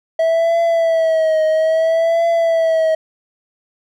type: tone with vibrato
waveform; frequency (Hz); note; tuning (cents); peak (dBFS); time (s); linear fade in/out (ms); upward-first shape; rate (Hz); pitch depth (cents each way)
triangle; 650; E5; -24; -10; 0.19-2.95; 5; triangle; 0.6; 66
effects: none